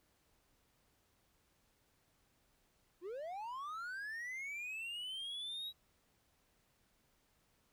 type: linear sweep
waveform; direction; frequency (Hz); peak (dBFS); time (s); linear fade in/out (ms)
triangle; up; 325.1 to 3871; -40; 3.01-5.73; 50
effects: pink hiss -75 dBFS RMS until 7.72 s